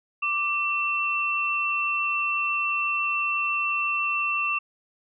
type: tone pair together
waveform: sine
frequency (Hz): 1174.7 / 2697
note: D6 / E7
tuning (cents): 0 / +39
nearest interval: octave + major second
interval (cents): 1439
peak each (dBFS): -28 / -24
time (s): 0.22-4.59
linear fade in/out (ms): 10
effects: none